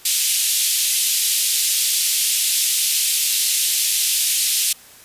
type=band-pass noise; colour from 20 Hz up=white; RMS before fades=-19 dBFS; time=0.05-4.73 s; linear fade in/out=5 ms; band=2700 to 13000 Hz; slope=24 dB/octave; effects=white hiss -45 dBFS RMS until 5.04 s + resampled to 32000 Hz